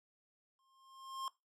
square tone with exponential growth, 1065 Hz, C6, 30 cents sharp, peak -37 dBFS, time 0.59-1.28 s, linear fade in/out 1 ms, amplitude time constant 150 ms, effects noise-tail reverb RT60 0.2 s tail -19 dB re dry + low-pass 10000 Hz 12 dB/octave

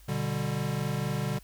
square chord, G major, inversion first, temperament equal with one note detuned, 122.55 / 146.83 / 196 Hz, B2 / D3 / G3, -13 / 0 / 0 cents, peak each -34 / -32 / -35 dBFS, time 0.08-1.39 s, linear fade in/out 10 ms, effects added 50 Hz sine -51 dBFS peak until 1.43 s + white hiss -59 dBFS RMS until 1.43 s

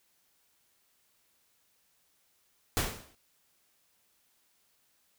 pink noise with exponential decay, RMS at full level -26 dBFS, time 2.77-3.15 s, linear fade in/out 0 ms, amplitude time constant 82 ms, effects white hiss -71 dBFS RMS until 5.18 s

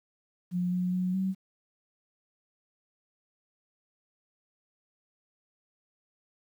sine tone with pitch steps, 178.6 / 180.8 / 182.8 / 189.9 Hz, F3 / F#3 / F#3 / F#3, +39 / -40 / -21 / +45 cents, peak -26 dBFS, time 0.51-1.35 s, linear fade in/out 50 ms, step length 210 ms, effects 10-bit

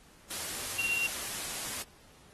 sine tone in noise, 2755 Hz, F7, 24 cents flat, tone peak -28 dBFS, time 0.78-1.07 s, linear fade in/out 10 ms, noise white, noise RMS -37 dBFS, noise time 0.3-1.83 s, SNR +6 dB, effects pink hiss -59 dBFS RMS until 2.33 s + AAC 32 kbps

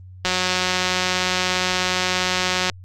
click train, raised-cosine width 0.2 ms, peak -3 dBFS, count 449, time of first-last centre 0.25-2.698 s, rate 183 Hz, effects added 92 Hz sine -38 dBFS peak until 2.84 s + Opus 32 kbps

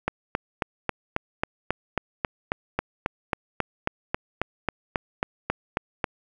click train, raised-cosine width 0.5 ms, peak -8 dBFS, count 23, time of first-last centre 0.08-6.042 s, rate 3.69 Hz, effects 8-bit

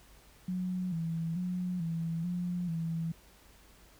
sine tone with pitch steps, 182.7 / 164.5 / 180.5 / 165.1 / 177.1 / 164.4 Hz, F#3 / E3 / F#3 / E3 / F3 / E3, -22 / -3 / -43 / +3 / +24 / -4 cents, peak -31 dBFS, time 0.48-3.12 s, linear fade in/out 5 ms, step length 440 ms, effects added 50 Hz sine -61 dBFS peak until 3.99 s + pink hiss -60 dBFS RMS until 3.99 s

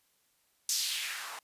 blue noise with band-pass filter sweep, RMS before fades -35 dBFS, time 0.69-1.39 s, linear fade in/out 2 ms, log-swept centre 6100 to 850 Hz, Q 2, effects white hiss -72 dBFS RMS until 1.43 s + resampled to 32000 Hz

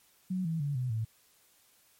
sine tone with pitch steps, 185 / 162.92 / 143.48 / 126.36 / 111.28 Hz, F#3 / E3 / D3 / B2 / A2, 0 / -20 / -40 / +40 / +20 cents, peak -29 dBFS, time 0.3-1.05 s, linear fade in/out 10 ms, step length 150 ms, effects white hiss -65 dBFS RMS until 1.99 s + MP3 64 kbps

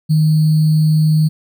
sine tone with sample-and-hold, 155.56 Hz, D#3, in tune, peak -9 dBFS, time 0.09-1.29 s, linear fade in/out 20 ms, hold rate 4410 Hz, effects none

